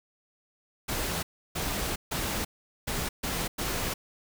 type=noise bursts at uneven times; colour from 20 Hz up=pink; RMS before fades=-31 dBFS; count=6; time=0.88-1.23 / 1.55-1.96 / 2.11-2.45 / 2.87-3.09 / 3.23-3.48 / 3.58-3.94 s; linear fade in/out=10 ms; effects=none